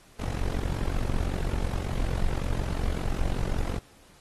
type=noise with amplitude modulation; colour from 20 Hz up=brown; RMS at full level=-24 dBFS; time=0.19-3.79 s; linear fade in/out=10 ms; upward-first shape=sine; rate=45.4 Hz; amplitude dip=90%; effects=pink hiss -57 dBFS RMS until 4.2 s + AAC 32 kbps